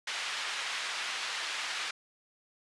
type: band-pass noise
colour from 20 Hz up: pink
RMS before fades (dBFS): -36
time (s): 0.07-1.91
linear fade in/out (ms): 5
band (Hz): 1500 to 4500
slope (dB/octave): 12
effects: resampled to 24000 Hz